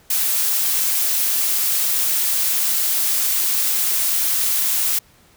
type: noise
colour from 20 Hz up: blue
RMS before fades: -19 dBFS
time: 0.1-4.99 s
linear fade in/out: 5 ms
effects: pink hiss -53 dBFS RMS until 5.36 s